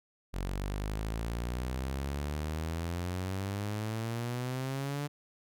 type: exponential sweep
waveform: sawtooth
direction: up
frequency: 45.13 to 146.83 Hz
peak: -29 dBFS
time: 0.33-5.08 s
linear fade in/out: 20 ms
effects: none